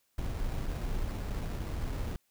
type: noise with sample-and-hold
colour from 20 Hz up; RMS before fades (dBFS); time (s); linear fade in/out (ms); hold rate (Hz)
brown; -34; 0.18-2.16; 2; 3150
effects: white hiss -74 dBFS RMS until 2.3 s